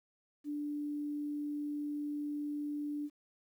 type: tone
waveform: sine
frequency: 293.7 Hz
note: D4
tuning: in tune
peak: -35 dBFS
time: 0.44-3.1 s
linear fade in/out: 50 ms
effects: 11-bit